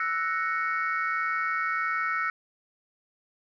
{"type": "chord", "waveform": "sine", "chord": "F# dominant seventh", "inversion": "third", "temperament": "equal", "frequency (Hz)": [1318.5, 1480, 1864.7, 2217], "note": ["E6", "F#6", "A#6", "C#7"], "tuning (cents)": [0, 0, 0, 0], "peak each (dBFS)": [-28, -31, -32, -33], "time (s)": [0, 2.3], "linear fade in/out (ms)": 2, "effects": ["tanh soft clip ceiling -17 dBFS"]}